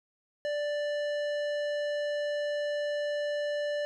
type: tone with tanh clipping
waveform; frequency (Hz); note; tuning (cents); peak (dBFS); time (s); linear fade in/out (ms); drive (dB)
sine; 587.3; D5; 0; -31; 0.45-3.85; 0; 15
effects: none